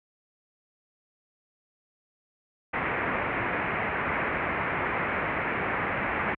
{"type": "low-pass noise", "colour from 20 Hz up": "white", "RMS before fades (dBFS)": -29, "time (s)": [2.73, 6.35], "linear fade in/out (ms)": 10, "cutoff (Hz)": 2300, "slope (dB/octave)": 48, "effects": ["high-pass 60 Hz 12 dB/octave"]}